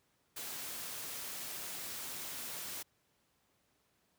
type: noise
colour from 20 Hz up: white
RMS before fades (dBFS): -43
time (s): 0.36-2.83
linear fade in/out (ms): 10
effects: pink hiss -75 dBFS RMS until 4.18 s + high-pass 80 Hz 12 dB/octave